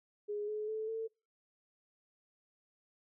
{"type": "tone with pitch steps", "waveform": "sine", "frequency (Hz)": [415.3, 425.7, 436.5, 447.4], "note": ["G#4", "G#4", "A4", "A4"], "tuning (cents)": [0, 43, -14, 29], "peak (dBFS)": -35, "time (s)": [0.28, 1.08], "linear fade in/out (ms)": 20, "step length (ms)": 200, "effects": ["noise-tail reverb RT60 0.3 s tail -25 dB re dry"]}